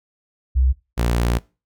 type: tone pair in turn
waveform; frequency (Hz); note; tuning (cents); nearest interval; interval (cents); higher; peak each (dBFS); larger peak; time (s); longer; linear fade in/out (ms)
sine / sawtooth; 64.5 / 58.87; C2 / A#1; -24 / +18; major second; 158; first; -13; neither; 0.55-0.73 / 0.97-1.39; second; 20
effects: noise-tail reverb RT60 0.3 s tail -22 dB re dry